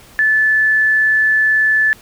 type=tone; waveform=sine; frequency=1741 Hz; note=A6; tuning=19 cents flat; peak=-10 dBFS; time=0.19-1.93 s; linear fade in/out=0 ms; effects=pink hiss -43 dBFS RMS until 2.01 s